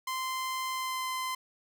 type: tone with pitch glide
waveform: sawtooth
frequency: 1039 to 1032.4 Hz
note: C6 to C6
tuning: -12 to -23 cents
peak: -28 dBFS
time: 0.07-1.35 s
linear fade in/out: 5 ms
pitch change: -11 cents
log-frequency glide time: 0.71-1.08 s
effects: none